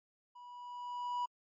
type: tone with level ramp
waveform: triangle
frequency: 977 Hz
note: B5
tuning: 19 cents flat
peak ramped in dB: -49 to -30 dBFS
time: 0.35-1.26 s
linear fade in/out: 10 ms
effects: MP3 32 kbps